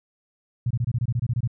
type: tone bursts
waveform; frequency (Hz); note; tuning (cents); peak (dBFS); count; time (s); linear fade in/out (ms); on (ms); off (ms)
sine; 120; B2; -49; -20; 12; 0.66-1.476; 5; 46; 24
effects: none